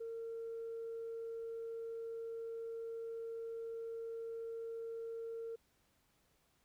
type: tone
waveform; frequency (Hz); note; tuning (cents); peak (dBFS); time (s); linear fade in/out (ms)
sine; 457.2; A#4; -34; -40; 0-5.56; 10
effects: tanh soft clip ceiling -38 dBFS + pink hiss -75 dBFS RMS until 6.64 s